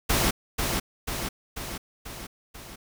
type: noise with echo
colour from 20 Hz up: pink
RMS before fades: -23 dBFS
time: 0.09-0.31 s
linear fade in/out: 10 ms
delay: 490 ms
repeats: 5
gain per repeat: -4 dB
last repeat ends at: 2.76 s
effects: none